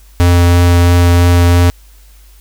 square tone with vibrato, 87.31 Hz, F2, in tune, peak -6 dBFS, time 0.2-1.7 s, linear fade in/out 0 ms, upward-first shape triangle, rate 3 Hz, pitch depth 10 cents each way, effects added 50 Hz sine -38 dBFS peak until 2.4 s + white hiss -48 dBFS RMS until 2.4 s

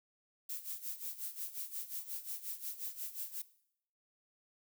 violet noise with tremolo, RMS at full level -40 dBFS, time 0.49-3.42 s, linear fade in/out 5 ms, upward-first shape sine, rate 5.6 Hz, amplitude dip 80%, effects noise-tail reverb RT60 0.7 s tail -18 dB re dry

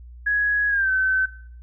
sine tone with pitch glide, 1669 to 1530.5 Hz, G#6 to G6, +8 to -42 cents, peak -18 dBFS, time 0.26-1.26 s, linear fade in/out 10 ms, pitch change -150 cents, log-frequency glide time 0.69-0.9 s, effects noise-tail reverb RT60 0.6 s tail -17 dB re dry + added 60 Hz sine -39 dBFS peak until 1.62 s

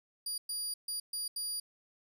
25% pulse tone bursts at uneven times, 4800 Hz, D8, 37 cents sharp, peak -30 dBFS, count 5, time 0.26-0.38 / 0.49-0.74 / 0.88-1 / 1.13-1.28 / 1.36-1.6 s, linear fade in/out 5 ms, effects 12-bit

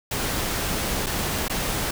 pink noise with dropouts, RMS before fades -26 dBFS, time 0.11-1.91 s, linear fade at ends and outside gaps 5 ms, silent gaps 1.062-1.066 / 1.482-1.497 s, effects none

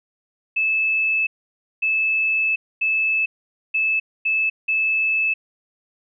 sine tone bursts at uneven times, 2614 Hz, E7, 15 cents flat, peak -17 dBFS, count 6, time 0.56-1.27 / 1.82-2.56 / 2.81-3.26 / 3.74-4 / 4.25-4.5 / 4.68-5.34 s, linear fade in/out 10 ms, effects none

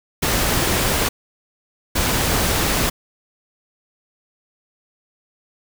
pink noise bursts at uneven times, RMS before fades -19 dBFS, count 2, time 0.22-1.09 / 1.95-2.9 s, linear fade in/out 10 ms, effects none

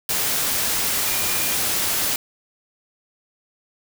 sine tone in noise, 2415 Hz, D7, 48 cents sharp, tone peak -33 dBFS, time 1.07-1.55 s, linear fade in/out 2 ms, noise white, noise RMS -22 dBFS, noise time 0.09-2.16 s, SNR -14 dB, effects none

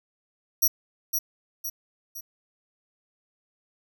10% pulse tone with echo, 5770 Hz, F#8, 44 cents flat, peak -12 dBFS, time 0.62-0.68 s, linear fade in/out 10 ms, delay 510 ms, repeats 3, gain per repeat -6 dB, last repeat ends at 2.21 s, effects none

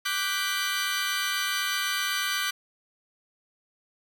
20% pulse chord, G major seventh, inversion second, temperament equal, 1174.7 / 1480 / 1568 / 1975.5 Hz, D6 / F#6 / G6 / B6, 0 / 0 / 0 / 0 cents, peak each -27 dBFS, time 0.05-2.51 s, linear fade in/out 10 ms, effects none

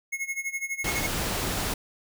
square tone with tremolo, 2172 Hz, C#7, 36 cents flat, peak -27 dBFS, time 0.12-1.07 s, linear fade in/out 10 ms, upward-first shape sine, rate 12 Hz, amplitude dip 85%
pink noise, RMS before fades -29 dBFS, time 0.84-1.74 s, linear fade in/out 5 ms
effects none

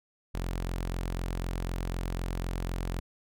sawtooth tone, 43.98 Hz, F1, 13 cents sharp, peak -27 dBFS, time 0.34-3 s, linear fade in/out 10 ms, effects none

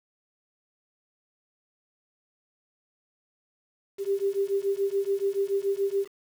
sine beating tone pair, 392 / 399 Hz, G4 / G4, 0 / +31 cents, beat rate 7 Hz, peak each -27 dBFS, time 3.98-6.08 s, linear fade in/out 50 ms, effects 8-bit

